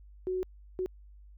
sine tone bursts at uneven times, 370 Hz, F#4, in tune, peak -29 dBFS, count 2, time 0.27-0.43 / 0.79-0.86 s, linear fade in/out 0 ms, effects added 50 Hz sine -50 dBFS peak until 1.37 s

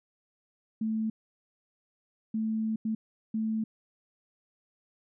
sine tone bursts at uneven times, 220 Hz, A3, in tune, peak -27 dBFS, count 4, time 0.81-1.1 / 2.34-2.76 / 2.85-2.95 / 3.34-3.64 s, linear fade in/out 5 ms, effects none

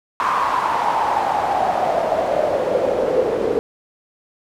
pink noise with band-pass filter sweep, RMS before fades -19 dBFS, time 0.2-3.59 s, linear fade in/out 0 ms, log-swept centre 1100 to 440 Hz, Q 5.9, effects none

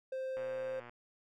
triangle tone, 524 Hz, C5, 2 cents sharp, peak -34 dBFS, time 0.12-0.8 s, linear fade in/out 5 ms
click train, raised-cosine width 0.5 ms, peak -35 dBFS, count 64, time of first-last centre 0.37-0.895 s, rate 120 Hz
effects none

